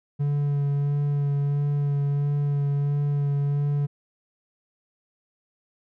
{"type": "tone with vibrato", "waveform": "triangle", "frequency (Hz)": 143.2, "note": "D3", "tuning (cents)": -43, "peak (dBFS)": -19, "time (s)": [0.19, 3.87], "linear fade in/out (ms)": 20, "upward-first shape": "sine", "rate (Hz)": 1.5, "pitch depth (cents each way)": 16, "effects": []}